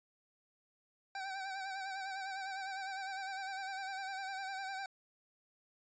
25% pulse tone with vibrato, 773 Hz, G5, 24 cents flat, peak -36 dBFS, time 1.15-4.86 s, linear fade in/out 2 ms, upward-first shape sine, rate 9.9 Hz, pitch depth 46 cents each way, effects resampled to 16000 Hz

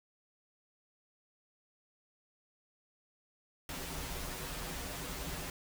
pink noise with comb filter, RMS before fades -41 dBFS, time 3.69-5.5 s, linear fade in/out 2 ms, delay 9.2 ms, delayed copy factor -0.9, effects none

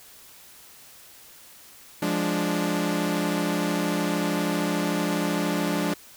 sawtooth chord, D diminished, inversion first, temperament equal, 174.61 / 207.7 / 293.7 Hz, F3 / Ab3 / D4, 0 / 0 / 0 cents, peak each -24 / -25 / -23 dBFS, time 2.02-5.94 s, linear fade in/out 5 ms, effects white hiss -49 dBFS RMS until 6.16 s

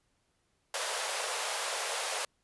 pink high-pass noise, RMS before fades -34 dBFS, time 0.74-2.25 s, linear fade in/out 2 ms, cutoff 470 Hz, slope 48 dB/octave, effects pink hiss -75 dBFS RMS until 2.43 s + resampled to 24000 Hz

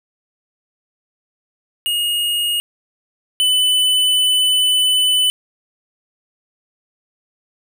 square tone pair in turn, 2865 / 3003 Hz, F7 / F#7, +44 / +25 cents, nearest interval minor second, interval 81 cents, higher second, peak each -17 / -13 dBFS, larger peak second, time 1.86-2.6 / 3.4-5.3 s, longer second, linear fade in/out 0 ms, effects none

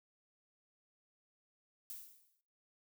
violet noise with exponential decay, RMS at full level -44 dBFS, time 1.9-2.41 s, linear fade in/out 0 ms, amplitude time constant 110 ms, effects noise-tail reverb RT60 0.6 s tail -21 dB re dry

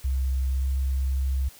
sine tone with pitch glide, 65.7 to 66.54 Hz, C2 to C2, +8 to +30 cents, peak -22 dBFS, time 0.04-1.49 s, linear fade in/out 10 ms, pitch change +22 cents, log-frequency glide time 0.51-0.65 s, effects white hiss -50 dBFS RMS until 1.59 s

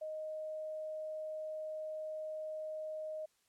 sine tone, 622.3 Hz, D#5, in tune, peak -39 dBFS, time 0.01-3.26 s, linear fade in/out 10 ms, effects white hiss -75 dBFS RMS until 3.48 s + low-pass 11000 Hz 12 dB/octave

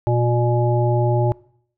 harmonic tone, 120 Hz, B2, 49 cents flat, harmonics 1 / 3 / 5 / 7, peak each -17 / -22 / -24 / -25 dBFS, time 0.07-1.32 s, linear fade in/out 0 ms, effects noise-tail reverb RT60 0.6 s tail -22 dB re dry

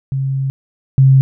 sine tone pair in turn, 135 / 133.91 Hz, C#3 / C3, -45 / +41 cents, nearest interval unison, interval 14 cents, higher first, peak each -15 / -5 dBFS, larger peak second, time 0.12-0.5 / 0.98-1.21 s, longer first, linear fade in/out 0 ms, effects none

